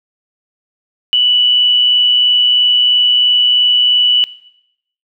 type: tone with amplitude modulation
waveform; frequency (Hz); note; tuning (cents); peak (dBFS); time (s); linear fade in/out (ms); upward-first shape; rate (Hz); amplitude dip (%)
sine; 2960; F#7; 0; -6; 1.13-4.24; 0; sine; 123; 40
effects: noise-tail reverb RT60 0.8 s tail -19 dB re dry